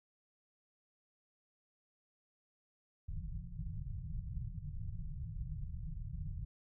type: low-pass noise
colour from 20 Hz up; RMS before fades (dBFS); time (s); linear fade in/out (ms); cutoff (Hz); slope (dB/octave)
pink; -42; 3.08-6.45; 5; 170; 96
effects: none